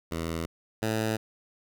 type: tone pair in turn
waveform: 10% pulse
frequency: 82.41 / 110 Hz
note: E2 / A2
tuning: 0 / 0 cents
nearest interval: perfect fourth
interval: 500 cents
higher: second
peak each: -22 / -18 dBFS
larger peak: second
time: 0.11-0.46 / 0.82-1.17 s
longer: neither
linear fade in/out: 10 ms
effects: none